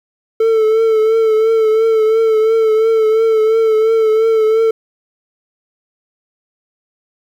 triangle tone with vibrato, 442.7 Hz, A4, 11 cents sharp, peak -7 dBFS, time 0.4-4.71 s, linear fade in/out 5 ms, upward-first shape triangle, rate 2.9 Hz, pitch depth 43 cents each way, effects 8-bit

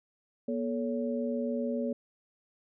sine tone cluster, 240.1 / 435.9 / 563 Hz, B3 / A4 / C#5, -49 / -16 / +27 cents, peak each -31 / -36 / -35 dBFS, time 0.48-1.93 s, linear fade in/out 5 ms, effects none

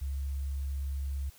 sine tone with sample-and-hold, 68.8 Hz, C#2, 12 cents flat, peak -31 dBFS, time 0.01-1.3 s, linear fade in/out 10 ms, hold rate 8820 Hz, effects white hiss -58 dBFS RMS until 1.38 s

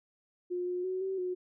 sine tone with pitch steps, 357.2 / 359.2 / 372.2 / 382.5 / 363.7 Hz, F4 / F4 / F#4 / G4 / F#4, +39 / +49 / +10 / -42 / -30 cents, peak -31 dBFS, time 0.5-1.35 s, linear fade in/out 20 ms, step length 170 ms, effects none

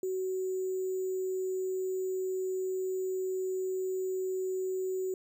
sine tone with sample-and-hold, 374.5 Hz, F#4, 21 cents sharp, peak -30 dBFS, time 0.03-5.14 s, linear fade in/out 2 ms, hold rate 7350 Hz, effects none

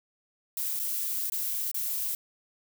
violet noise with dropouts, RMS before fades -31 dBFS, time 0.57-2.15 s, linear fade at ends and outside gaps 2 ms, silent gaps 0.793-0.797 / 1.299-1.32 / 1.715-1.744 s, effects none

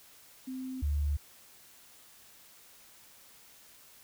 sine tone pair in turn, 259.5 / 72.82 Hz, C4 / D2, -14 / -14 cents, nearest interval octave + minor seventh, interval 2200 cents, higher first, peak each -36 / -27 dBFS, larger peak second, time 0.47-0.82 / 0.82-1.17 s, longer neither, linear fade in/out 10 ms, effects white hiss -57 dBFS RMS until 4.03 s

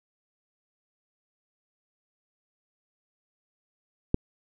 click, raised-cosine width 3 ms, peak -8 dBFS, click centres 4.144 s, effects none

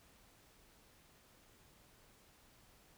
silence, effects pink hiss -66 dBFS RMS until 2.97 s

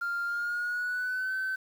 sine tone with pitch glide, 1396.9 to 1532.2 Hz, F6 to G6, 0 to -40 cents, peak -27 dBFS, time 0.01-1.56 s, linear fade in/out 10 ms, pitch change +160 cents, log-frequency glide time 0.26-1.35 s, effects tanh soft clip ceiling -27 dBFS + 9-bit

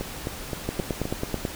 two click trains, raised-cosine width 2 ms, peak -12 / -15 dBFS, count 8 / 5, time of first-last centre 0.69-1.452 / 0.01-1.054 s, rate 9.19 / 3.83 Hz, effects pink hiss -37 dBFS RMS until 1.55 s

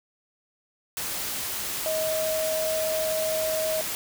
sine tone in noise, 632 Hz, D#5, 27 cents sharp, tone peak -25 dBFS, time 1.86-3.81 s, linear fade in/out 0 ms, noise white, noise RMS -31 dBFS, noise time 0.97-3.95 s, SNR +3 dB, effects none

